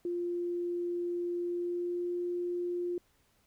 sine tone with pitch glide, 349.2 to 352 Hz, F4 to F4, 0 to +14 cents, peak -31 dBFS, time 0.05-2.98 s, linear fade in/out 2 ms, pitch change +14 cents, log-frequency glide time 1.4-2.16 s, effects pink hiss -70 dBFS RMS until 3.46 s

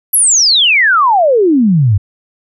sine exponential sweep, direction down, 11840 to 92.5 Hz, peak -6 dBFS, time 0.13-1.98 s, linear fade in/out 10 ms, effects none

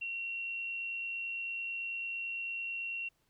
sine tone with amplitude modulation, 2737 Hz, F7, 36 cents flat, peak -34 dBFS, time 0.01-3.09 s, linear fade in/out 10 ms, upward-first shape sine, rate 109 Hz, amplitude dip 30%, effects pink hiss -75 dBFS RMS until 3.29 s

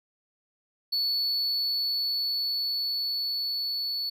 triangle tone with level ramp, 4435 Hz, C#8, in tune, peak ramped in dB -23 to -27 dBFS, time 0.92-4.1 s, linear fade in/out 10 ms, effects none

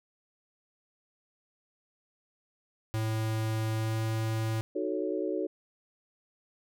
square tone with pitch glide, 110.4 to 111.17 Hz, A2 to A2, +6 to +18 cents, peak -29 dBFS, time 2.94-4.61 s, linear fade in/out 0 ms, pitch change +12 cents, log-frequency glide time 3.75-4 s
sine chord, D# half-diminished seventh, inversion none, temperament equal with one note detuned, 311.1 / 370 / 440 / 556.9 Hz, D#4 / F#4 / A4 / C#5, 0 / 0 / 0 / +8 cents, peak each -34 / -33 / -35 / -36 dBFS, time 4.75-5.47 s, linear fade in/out 10 ms
effects none

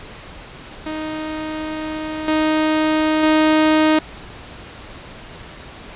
sawtooth tone with level steps, 311.1 Hz, D#4, in tune, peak -20 / -11 / -8 dBFS, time 0.86-3.99 s, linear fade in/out 5 ms, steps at 2.28 / 3.23 s, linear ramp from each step 2 ms, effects pink hiss -37 dBFS RMS until 5.95 s + resampled to 8000 Hz

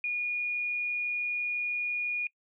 sine tone, 2442 Hz, D#7, 33 cents flat, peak -28 dBFS, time 0.04-2.27 s, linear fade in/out 2 ms, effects noise-tail reverb RT60 0.1 s tail -24 dB re dry

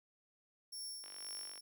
25% pulse tone with tremolo, 5470 Hz, F8, 37 cents flat, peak -38 dBFS, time 0.72-1.61 s, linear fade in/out 10 ms, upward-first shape sine, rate 2 Hz, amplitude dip 55%
click train, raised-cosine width 0.3 ms, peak -38 dBFS, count 27, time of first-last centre 1.04-1.577 s, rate 48.4 Hz
effects high-pass 300 Hz 12 dB/octave + 12-bit

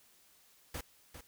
pink noise with echo, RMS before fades -41 dBFS, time 0.74-0.81 s, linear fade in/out 5 ms, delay 400 ms, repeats 1, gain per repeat -9 dB, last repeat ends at 1.21 s, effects white hiss -65 dBFS RMS until 1.27 s

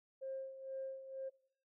sine tone with tremolo, 533 Hz, C5, 32 cents sharp, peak -39 dBFS, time 0.21-1.3 s, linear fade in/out 20 ms, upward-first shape sine, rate 2.1 Hz, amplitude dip 70%, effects noise-tail reverb RT60 0.6 s tail -22 dB re dry + tanh soft clip ceiling -35 dBFS

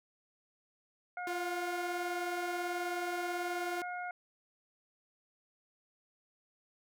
harmonic tone, 717 Hz, F5, 45 cents sharp, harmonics 1 / 2 / 3, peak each -39 / -42 / -47 dBFS, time 1.17-4.11 s, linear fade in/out 2 ms
sawtooth tone, 349.2 Hz, F4, in tune, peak -33 dBFS, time 1.27-3.82 s, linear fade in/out 2 ms
effects none

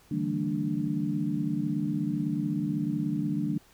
sine tone cluster, 147.8 / 164 / 194.1 / 225.6 / 293.7 Hz, D3 / E3 / G3 / A3 / D4, +11 / -9 / -17 / +44 / 0 cents, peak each -34 / -34 / -33 / -33 / -31 dBFS, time 0.11-3.58 s, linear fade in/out 5 ms, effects pink hiss -59 dBFS RMS until 3.73 s

